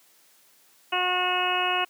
harmonic tone with a mistuned harmonic, 362.6 Hz, F#4, 35 cents flat, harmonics 1 / 2 / 3 / 4 / 5 / 6 / 7 / 8, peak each -33 / -28 / -29 / -32 / -37 / -38 / -29 / -29 dBFS, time 0.92-1.85 s, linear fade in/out 10 ms, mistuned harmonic 7, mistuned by +20 cents, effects white hiss -59 dBFS RMS until 1.89 s + high-pass 200 Hz 12 dB/octave

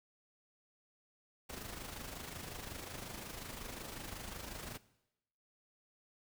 pink noise with amplitude modulation, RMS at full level -44 dBFS, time 1.49-4.78 s, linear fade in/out 10 ms, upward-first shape sine, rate 25.5 Hz, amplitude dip 55%, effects noise-tail reverb RT60 0.9 s tail -19 dB re dry

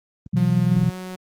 clicks, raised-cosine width 5 ms, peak -24 dBFS, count 10, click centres 0.263 / 0.362 / 0.394 / 0.441 / 0.495 / 0.583 / 0.638 / 0.721 / 0.761 / 0.89 s
sine chord, B suspended fourth, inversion none, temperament equal, 123.47 / 164.81 / 185 Hz, B2 / E3 / F#3, 0 / 0 / 0 cents, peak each -20 dBFS, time 0.33-0.9 s, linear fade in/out 10 ms
sawtooth tone with pitch glide, 178.2 to 184.48 Hz, F3 to F#3, +35 to -5 cents, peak -27 dBFS, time 0.36-1.16 s, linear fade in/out 10 ms, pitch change +60 cents, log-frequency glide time 0.63-0.96 s
effects high-pass 80 Hz 12 dB/octave + Opus 24 kbps

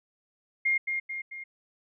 sine tone with echo, 2126 Hz, C7, 27 cents sharp, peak -22 dBFS, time 0.65-0.78 s, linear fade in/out 10 ms, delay 220 ms, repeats 3, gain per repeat -5 dB, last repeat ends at 1.44 s, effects none

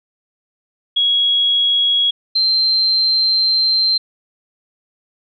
sine tone pair in turn, 3322 / 4134 Hz, G#7 / C8, 0 / -22 cents, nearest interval major third, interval 378 cents, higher second, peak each -12 dBFS, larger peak neither, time 0.96-2.11 / 2.35-3.98 s, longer second, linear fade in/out 10 ms, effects none

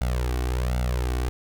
sawtooth tone with flanger, 61.74 Hz, B1, in tune, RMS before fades -25 dBFS, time 0.01-1.29 s, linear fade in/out 0 ms, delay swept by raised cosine 1.4 to 2.7 ms, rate 1.3 Hz, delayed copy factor +0.85, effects none

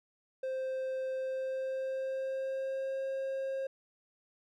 triangle tone with pitch glide, 523.3 to 536.2 Hz, C5 to C5, 0 to +42 cents, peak -31 dBFS, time 0.43-3.67 s, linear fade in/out 5 ms, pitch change +42 cents, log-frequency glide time 1.15-3.04 s, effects none

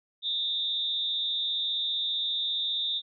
sine tone with amplitude modulation, 3641 Hz, A#7, 41 cents flat, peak -23 dBFS, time 0.22-3.02 s, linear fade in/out 50 ms, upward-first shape sine, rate 235 Hz, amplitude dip 85%, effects none

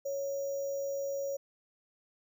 sine tone with sample-and-hold, 554 Hz, C#5, 1 cent flat, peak -32 dBFS, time 0.05-1.37 s, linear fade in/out 10 ms, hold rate 6300 Hz, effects none

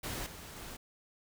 pink noise with level steps, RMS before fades -39 / -48 / -46 dBFS, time 0.03-0.77 s, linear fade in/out 10 ms, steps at 0.26 / 0.56 s, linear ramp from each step 5 ms, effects none

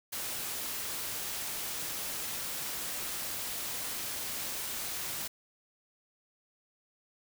white noise, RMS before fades -37 dBFS, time 0.12-5.28 s, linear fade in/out 10 ms, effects none

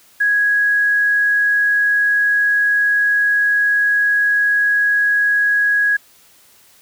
sine tone with quantisation, 1661.2 Hz, G#6, in tune, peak -12 dBFS, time 0.2-5.97 s, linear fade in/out 10 ms, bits 7, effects white hiss -50 dBFS RMS until 6.81 s

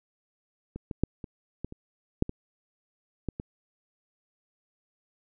clicks, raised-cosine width 3 ms, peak -24 / -21 / -10 / -25 / -20 / -28 / -9 / -21 / -17 / -21 dBFS, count 10, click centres 0.76 / 0.912 / 1.036 / 1.242 / 1.646 / 1.724 / 2.224 / 2.294 / 3.287 / 3.399 s, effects none

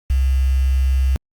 sine tone with quantisation, 65.8 Hz, C2, 10 cents sharp, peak -13 dBFS, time 0.1-1.16 s, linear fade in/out 0 ms, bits 6, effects Opus 48 kbps

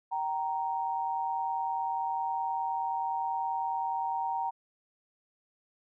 sine tone pair together, 773.3 / 932.3 Hz, G5 / A#5, -24 / 0 cents, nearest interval minor third, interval 324 cents, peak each -33 / -31 dBFS, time 0.11-4.51 s, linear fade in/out 20 ms, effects none

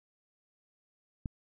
click, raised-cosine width 5 ms, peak -23 dBFS, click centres 1.258 s, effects none

